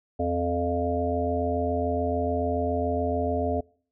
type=harmonic tone with a mistuned harmonic; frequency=87 Hz; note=F2; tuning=6 cents flat; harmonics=1 / 3 / 5 / 7 / 8; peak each=-30 / -30 / -30 / -30 / -30 dBFS; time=0.19-3.61 s; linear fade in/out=10 ms; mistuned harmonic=1; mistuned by=-86 cents; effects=noise-tail reverb RT60 0.5 s tail -25 dB re dry